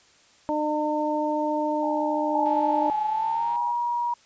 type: harmonic tone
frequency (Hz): 302.3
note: D#4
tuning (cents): -50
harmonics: 1 / 2 / 3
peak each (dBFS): -27 / -27 / -27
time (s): 0.49-2.9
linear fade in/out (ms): 0
type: tone with vibrato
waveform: sine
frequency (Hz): 832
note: G#5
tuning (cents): +3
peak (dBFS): -32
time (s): 1.82-3.72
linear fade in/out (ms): 10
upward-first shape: triangle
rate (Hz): 1.6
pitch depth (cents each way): 20
type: tone with pitch glide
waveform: sine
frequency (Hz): 856 to 955.3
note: A5 to A#5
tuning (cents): -48 to +42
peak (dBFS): -23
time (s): 2.35-4.14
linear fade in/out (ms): 5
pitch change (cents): +190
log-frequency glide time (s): 3.05-3.59
type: click train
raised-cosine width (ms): 0.3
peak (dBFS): -33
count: 190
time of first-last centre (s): 2.46-3.559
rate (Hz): 172
effects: white hiss -57 dBFS RMS until 4.25 s + resampled to 16000 Hz